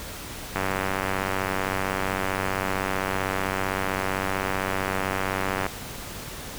click train, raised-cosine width 0.5 ms, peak -10 dBFS, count 489, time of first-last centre 0.56-5.665 s, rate 95.6 Hz, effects pink hiss -37 dBFS RMS until 6.58 s

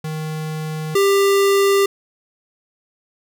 square tone pair in turn, 156.1 / 396.3 Hz, D#3 / G4, +6 / +19 cents, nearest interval octave + major third, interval 1613 cents, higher second, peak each -24 / -13 dBFS, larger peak second, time 0.04-0.95 / 0.95-1.86 s, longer neither, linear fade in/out 5 ms, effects none

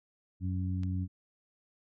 harmonic tone, 92.1 Hz, F#2, 7 cents flat, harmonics 1 / 2 / 3, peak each -31 / -37 / -41 dBFS, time 0.4-1.08 s, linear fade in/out 50 ms
click, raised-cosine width 0.2 ms, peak -33 dBFS, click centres 0.834 s
effects none

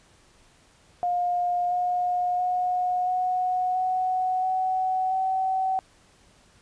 sine tone with pitch steps, 710 / 717.8 / 725.8 / 733.8 / 741.9 / 750 / 758.3 Hz, F5 / F5 / F#5 / F#5 / F#5 / F#5 / F#5, +28 / +47 / -34 / -15 / +4 / +23 / +42 cents, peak -22 dBFS, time 1.03-5.79 s, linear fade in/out 0 ms, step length 680 ms, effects pink hiss -58 dBFS RMS until 6.61 s + resampled to 22050 Hz

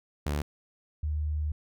sawtooth / sine tone pair in turn, 73.42 / 75.79 Hz, D2 / D#2, 0 / -45 cents, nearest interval minor second, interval 55 cents, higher second, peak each -24 / -27 dBFS, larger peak first, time 0.26-0.42 / 1.03-1.52 s, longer second, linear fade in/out 5 ms, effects none

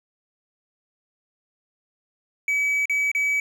triangle tone with dropouts, 2283 Hz, D7, 50 cents flat, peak -18 dBFS, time 2.48-3.4 s, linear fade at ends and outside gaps 2 ms, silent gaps 2.856-2.896 / 3.116-3.149 s, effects none

